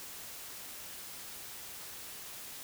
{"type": "silence", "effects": ["white hiss -46 dBFS RMS until 2.63 s"]}